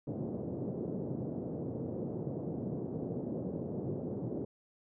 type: band-pass noise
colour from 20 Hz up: pink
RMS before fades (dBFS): -38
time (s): 0.07-4.45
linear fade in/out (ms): 5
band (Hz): 120 to 510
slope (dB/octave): 24
effects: none